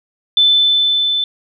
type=tone with level ramp; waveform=sine; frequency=3520 Hz; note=A7; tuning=in tune; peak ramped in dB=-7 to -14 dBFS; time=0.37-1.24 s; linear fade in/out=2 ms; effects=none